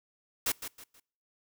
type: noise with echo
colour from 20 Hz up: white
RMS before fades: -29 dBFS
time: 0.46-0.52 s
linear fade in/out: 5 ms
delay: 160 ms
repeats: 3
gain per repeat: -10 dB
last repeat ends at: 1 s
effects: noise-tail reverb RT60 0.6 s tail -26 dB re dry